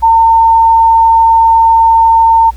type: tone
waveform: sine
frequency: 907 Hz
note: A#5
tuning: 48 cents flat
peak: -3 dBFS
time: 0.02-2.51 s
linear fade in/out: 20 ms
effects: added 60 Hz sine -25 dBFS peak until 2.56 s + pink hiss -43 dBFS RMS until 2.56 s